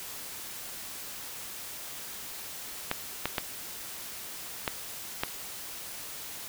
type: clicks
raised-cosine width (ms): 0.3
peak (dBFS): -11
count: 5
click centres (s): 2.914 / 3.256 / 3.382 / 4.678 / 5.235
effects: white hiss -41 dBFS RMS until 6.48 s